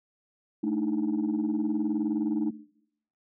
sine tone cluster, 217.9 / 297.1 / 316.6 Hz, A3 / D4 / D#4, -17 / +20 / +30 cents, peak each -28 dBFS, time 0.63-2.51 s, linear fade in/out 10 ms, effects noise-tail reverb RT60 0.7 s tail -19 dB re dry + tanh soft clip ceiling -20 dBFS

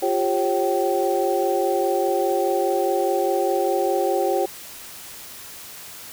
sine tone cluster, 351.5 / 396.4 / 541 / 771 Hz, F4 / G4 / C#5 / G5, +11 / +19 / -42 / -29 cents, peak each -24 dBFS, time 0.02-4.46 s, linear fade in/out 10 ms, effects white hiss -39 dBFS RMS until 6.12 s

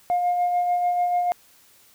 sine tone with tremolo, 710 Hz, F5, 28 cents sharp, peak -16 dBFS, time 0.1-1.32 s, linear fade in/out 0 ms, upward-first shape sine, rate 6.8 Hz, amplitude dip 40%, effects tanh soft clip ceiling -16 dBFS + white hiss -55 dBFS RMS until 1.94 s

